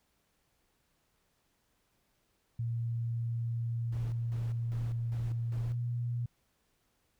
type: tone with pitch glide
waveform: sine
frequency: 116.54 to 119.82 Hz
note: A#2 to A#2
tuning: 0 to +48 cents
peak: -31 dBFS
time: 2.59-6.26 s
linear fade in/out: 5 ms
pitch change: +48 cents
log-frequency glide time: 5.6-5.74 s
type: noise with tremolo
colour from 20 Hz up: brown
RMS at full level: -45 dBFS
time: 3.92-5.75 s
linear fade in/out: 5 ms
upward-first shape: square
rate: 2.5 Hz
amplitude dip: 80%
effects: pink hiss -75 dBFS RMS until 7.19 s